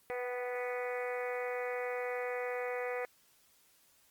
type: harmonic tone with a mistuned harmonic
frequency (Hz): 246.9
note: B3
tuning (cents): 0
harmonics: 2 / 3 / 4 / 5 / 6 / 7 / 8 / 9 / 10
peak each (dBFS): -36 / -43 / -50 / -47 / -50 / -49 / -44 / -48 / -52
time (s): 0.1-3.05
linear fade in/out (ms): 0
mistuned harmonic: 3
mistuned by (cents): +19
effects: white hiss -67 dBFS RMS until 4.1 s + Opus 24 kbps